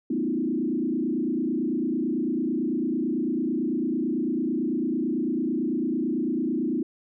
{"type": "tone with frequency modulation", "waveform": "sine", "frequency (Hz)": 280, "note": "C#4", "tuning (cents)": 18, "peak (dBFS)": -23, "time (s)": [0.1, 6.83], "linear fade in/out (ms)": 5, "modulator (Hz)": 29, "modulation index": 2.2, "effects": []}